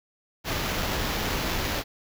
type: noise with sample-and-hold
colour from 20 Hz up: pink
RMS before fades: -28 dBFS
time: 0.44-1.84 s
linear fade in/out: 50 ms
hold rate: 8820 Hz
effects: none

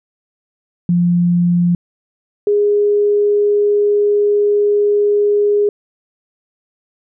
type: tone pair in turn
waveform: sine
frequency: 174.6 / 412.3 Hz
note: F3 / G#4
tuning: 0 / -13 cents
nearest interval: octave + minor third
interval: 1487 cents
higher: second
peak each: -10 dBFS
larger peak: neither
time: 0.89-1.75 / 2.47-5.69 s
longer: second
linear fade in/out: 2 ms
effects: none

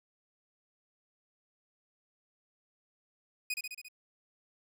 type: tone with echo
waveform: sawtooth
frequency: 2489 Hz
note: D#7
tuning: in tune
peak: -28 dBFS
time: 3.5-3.54 s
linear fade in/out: 5 ms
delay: 69 ms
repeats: 5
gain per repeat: -3 dB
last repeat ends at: 3.885 s
effects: none

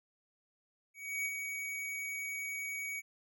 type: tone with ADSR envelope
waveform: square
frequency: 2255 Hz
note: C#7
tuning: 29 cents sharp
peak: -33 dBFS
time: 0.94-3.02 s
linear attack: 310 ms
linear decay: 49 ms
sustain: -5 dB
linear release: 35 ms
effects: none

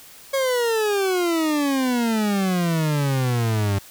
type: exponential sweep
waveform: 40% pulse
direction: down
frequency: 551 to 96.9 Hz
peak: -18 dBFS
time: 0.33-3.79 s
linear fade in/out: 10 ms
effects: white hiss -45 dBFS RMS until 3.9 s

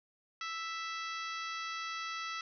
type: harmonic tone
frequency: 659.3 Hz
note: E5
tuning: in tune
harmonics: 2 / 3 / 4 / 5 / 6 / 7 / 8 / 9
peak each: -40 / -44 / -46 / -48 / -50 / -51 / -52 / -53 dBFS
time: 0.41-2.41 s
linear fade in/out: 2 ms
effects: none

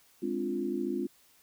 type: chord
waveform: sine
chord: D half-diminished seventh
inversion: second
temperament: equal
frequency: 207.7 / 261.6 / 293.7 / 349.2 Hz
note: Ab3 / C4 / D4 / F4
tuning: 0 / 0 / 0 / 0 cents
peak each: -37 / -35 / -37 / -33 dBFS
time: 0.22-1.07 s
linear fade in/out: 10 ms
effects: white hiss -63 dBFS RMS until 1.42 s

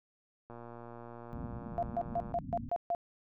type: click train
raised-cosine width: 1 ms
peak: -34 dBFS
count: 216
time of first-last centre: 0.5-2.322 s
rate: 118 Hz
type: low-pass noise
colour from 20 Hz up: white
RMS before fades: -43 dBFS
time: 1.33-2.69 s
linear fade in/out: 0 ms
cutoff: 270 Hz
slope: 96 dB/octave
type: tone bursts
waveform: sine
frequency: 692 Hz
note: F5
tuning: 16 cents flat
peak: -29 dBFS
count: 7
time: 1.78-2.949 s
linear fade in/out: 0 ms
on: 47 ms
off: 140 ms
effects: none

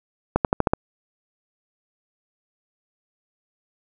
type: accelerating click train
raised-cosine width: 1 ms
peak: -3 dBFS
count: 6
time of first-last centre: 0.36-0.735 s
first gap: 88 ms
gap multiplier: 0.92
effects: none

